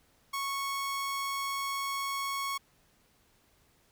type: tone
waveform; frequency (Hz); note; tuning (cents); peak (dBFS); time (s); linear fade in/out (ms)
sawtooth; 1104; C#6; -7; -28; 0.33-2.58; 10
effects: pink hiss -67 dBFS RMS until 3.91 s